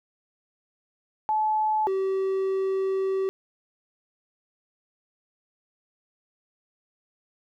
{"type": "tone pair in turn", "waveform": ["sine", "triangle"], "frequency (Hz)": [862, 384], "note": ["A5", "G4"], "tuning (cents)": [-36, -36], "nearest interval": "octave + major second", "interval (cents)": 1400, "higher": "first", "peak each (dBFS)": -21, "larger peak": "neither", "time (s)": [[1.29, 1.87], [1.87, 3.29]], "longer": "second", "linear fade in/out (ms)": 0, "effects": []}